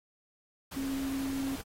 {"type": "tone in noise", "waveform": "sine", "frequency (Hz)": 270.7, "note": "C#4", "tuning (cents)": -41, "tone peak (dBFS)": -31, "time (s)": [0.76, 1.56], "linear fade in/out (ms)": 10, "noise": "pink", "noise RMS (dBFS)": -43, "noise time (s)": [0.71, 1.62], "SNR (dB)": 9, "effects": ["AAC 48 kbps"]}